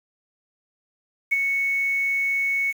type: tone with ADSR envelope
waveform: sine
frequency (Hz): 2214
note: C#7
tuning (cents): -3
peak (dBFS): -15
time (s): 1.31-2.73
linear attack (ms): 17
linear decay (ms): 23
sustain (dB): -5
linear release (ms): 31
effects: 7-bit